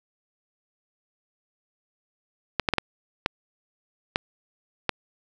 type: clicks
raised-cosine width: 0.3 ms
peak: -5 dBFS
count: 7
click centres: 2.597 / 2.688 / 2.737 / 2.783 / 3.261 / 4.159 / 4.893 s
effects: none